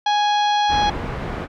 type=harmonic tone; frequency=830.6 Hz; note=G#5; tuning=in tune; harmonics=1 / 2 / 3 / 4 / 5 / 6 / 7; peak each=-16 / -28 / -34 / -26 / -31 / -41 / -39 dBFS; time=0.06-0.9 s; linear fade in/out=5 ms
type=low-pass noise; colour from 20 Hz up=pink; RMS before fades=-27 dBFS; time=0.68-1.48 s; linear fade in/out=50 ms; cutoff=1700 Hz; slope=12 dB/octave
effects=none